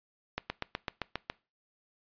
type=slowing click train; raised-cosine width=0.3 ms; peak=-16 dBFS; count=8; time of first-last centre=0.38-1.299 s; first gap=120 ms; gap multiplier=1.03; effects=noise-tail reverb RT60 0.3 s tail -22 dB re dry + resampled to 11025 Hz